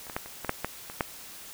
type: clicks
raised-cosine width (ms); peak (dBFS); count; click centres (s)
0.5; -30 / -23 / -14 / -27 / -19 / -10 / -13 / -24 / -10; 9; 0.068 / 0.098 / 0.165 / 0.26 / 0.447 / 0.494 / 0.646 / 0.899 / 1.008
effects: white hiss -45 dBFS RMS until 1.53 s